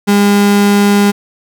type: tone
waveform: 35% pulse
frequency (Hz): 203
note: G#3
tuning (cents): -39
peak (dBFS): -5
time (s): 0.07-1.12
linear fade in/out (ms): 20
effects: none